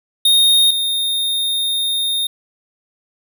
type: tone pair in turn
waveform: square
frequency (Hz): 3703 / 3680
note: A#7 / A#7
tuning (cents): -12 / -23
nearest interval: unison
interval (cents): 11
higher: first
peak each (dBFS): -10 / -17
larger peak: first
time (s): 0.25-0.71 / 0.71-2.27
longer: second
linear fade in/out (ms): 5
effects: none